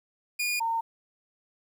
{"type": "tone pair in turn", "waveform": ["sawtooth", "sine"], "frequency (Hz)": [2437, 912.8], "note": ["D#7", "A#5"], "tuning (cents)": [-37, -37], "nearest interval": "octave + perfect fourth", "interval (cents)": 1700, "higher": "first", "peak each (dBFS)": [-23, -25], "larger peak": "first", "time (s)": [[0.39, 0.6], [0.6, 0.81]], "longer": "neither", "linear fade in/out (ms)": 10, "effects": ["10-bit"]}